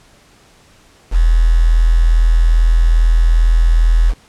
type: tone with quantisation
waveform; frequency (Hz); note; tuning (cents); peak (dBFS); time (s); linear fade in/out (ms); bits
sine; 41.2; E1; 0; -7; 1.11-4.14; 50; 5
effects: pink hiss -48 dBFS RMS until 4.28 s + low-pass 9000 Hz 12 dB/octave

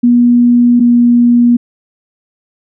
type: tone pair in turn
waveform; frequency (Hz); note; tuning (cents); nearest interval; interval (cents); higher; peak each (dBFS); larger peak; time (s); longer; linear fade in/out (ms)
sine; 241.3 / 239.8; B3 / A#3; -40 / +49; unison; 11; first; -4; neither; 0.03-0.8 / 0.8-1.57; neither; 10
effects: none

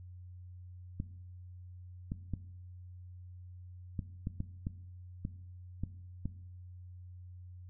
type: clicks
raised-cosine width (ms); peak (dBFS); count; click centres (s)
5; -23; 10; 1.001 / 2.119 / 2.337 / 3.992 / 4.271 / 4.404 / 4.669 / 5.251 / 5.836 / 6.256
effects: noise-tail reverb RT60 0.8 s tail -17 dB re dry + added 90 Hz sine -47 dBFS peak until 7.69 s

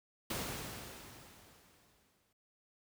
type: noise with exponential decay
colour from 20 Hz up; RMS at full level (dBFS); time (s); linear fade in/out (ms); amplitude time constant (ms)
pink; -37; 0.3-2.33; 5; 440
effects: high-pass 60 Hz 12 dB/octave

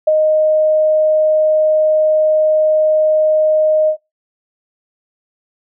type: tone with ADSR envelope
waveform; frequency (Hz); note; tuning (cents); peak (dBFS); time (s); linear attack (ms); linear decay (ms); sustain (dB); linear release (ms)
sine; 620; D#5; -6; -6; 0.07-3.97; 8; 21; -3; 85
effects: noise-tail reverb RT60 0.2 s tail -23 dB re dry

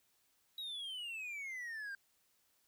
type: exponential sweep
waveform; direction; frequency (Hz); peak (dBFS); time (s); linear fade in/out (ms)
triangle; down; 3873 to 1568; -40; 0.58-1.95; 2
effects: white hiss -75 dBFS RMS until 2.67 s

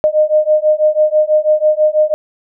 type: beating tone pair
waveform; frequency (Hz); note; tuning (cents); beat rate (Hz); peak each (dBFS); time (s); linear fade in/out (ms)
sine; 610 / 616.1; D#5 / D#5; -34 / -17; 6.1; -12; 0.04-2.14; 0
effects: none

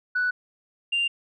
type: tone pair in turn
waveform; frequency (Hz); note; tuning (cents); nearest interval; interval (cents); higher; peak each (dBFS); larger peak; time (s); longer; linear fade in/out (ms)
sine; 1483 / 2788; F#6 / F7; +4 / -4; major seventh; 1092; second; -20; neither; 0.15-0.31 / 0.92-1.08; neither; 10
effects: tanh soft clip ceiling -18 dBFS

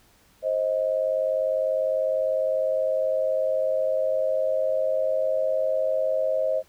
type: tone pair together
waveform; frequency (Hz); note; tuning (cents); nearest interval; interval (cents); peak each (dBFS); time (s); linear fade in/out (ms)
sine; 528.1 / 628; C5 / D#5; +16 / +16; minor third; 300; -24; 0.42-6.63; 50
effects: pink hiss -59 dBFS RMS until 6.68 s

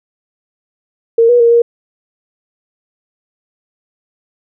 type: tone with pitch steps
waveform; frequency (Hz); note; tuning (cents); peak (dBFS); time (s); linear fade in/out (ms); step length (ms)
sine; 460 / 484.1 / 467.2 / 470.3; A#4 / B4 / A#4 / A#4; -23 / -35 / +4 / +15; -5; 1.18-1.62; 5; 110
effects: none

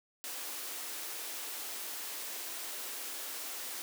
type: high-pass noise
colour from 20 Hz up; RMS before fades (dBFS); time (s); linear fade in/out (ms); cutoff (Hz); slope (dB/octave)
white; -41; 0.24-3.82; 0; 260; 48
effects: none

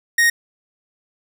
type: tone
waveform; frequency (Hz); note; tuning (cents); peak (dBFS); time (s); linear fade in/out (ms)
45% pulse; 1864.7; A#6; 0; -12; 0.18-0.3; 5
effects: none

